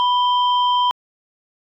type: tone pair together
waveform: sine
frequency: 987.8 / 3138 Hz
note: B5 / G7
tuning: 0 / +1 cents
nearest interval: octave + minor sixth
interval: 2001 cents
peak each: -14 / -22 dBFS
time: 0-0.91 s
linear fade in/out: 0 ms
effects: tanh soft clip ceiling -7 dBFS